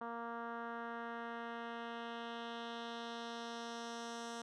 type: tone with low-pass filter sweep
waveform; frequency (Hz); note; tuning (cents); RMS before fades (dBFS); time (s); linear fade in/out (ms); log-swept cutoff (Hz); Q
10% pulse; 233.1; A#3; 0; -45; 0.01-4.42; 5; 1200 to 7100; 1.7
effects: none